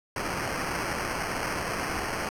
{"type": "noise with sample-and-hold", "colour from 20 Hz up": "blue", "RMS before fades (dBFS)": -31, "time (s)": [0.16, 2.29], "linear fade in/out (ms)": 2, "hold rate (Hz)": 3675, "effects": ["low-pass 12000 Hz 12 dB/octave"]}